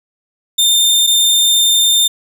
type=tone pair in turn; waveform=sawtooth; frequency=3611 / 3611 Hz; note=A7 / A7; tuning=+44 / +44 cents; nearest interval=unison; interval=0 cents; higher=neither; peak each=-6 dBFS; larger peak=neither; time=0.58-1.07 / 1.07-2.08 s; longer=second; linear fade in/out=10 ms; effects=none